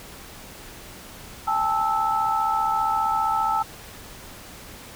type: tone cluster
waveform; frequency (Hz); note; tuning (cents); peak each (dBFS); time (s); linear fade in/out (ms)
sine; 802 / 877 / 1311; G5 / A5 / E6; +39 / -6 / -10; -27 / -23 / -24; 1.47-3.63; 10
effects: pink hiss -42 dBFS RMS until 4.95 s